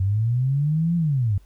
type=linear two-way sweep; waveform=sine; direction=up then down; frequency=92.5 to 173.7 to 92.5 Hz; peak=-18 dBFS; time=0-1.38 s; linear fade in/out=5 ms; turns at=0.96 s; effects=added 50 Hz sine -48 dBFS peak until 1.45 s + pink hiss -63 dBFS RMS until 1.45 s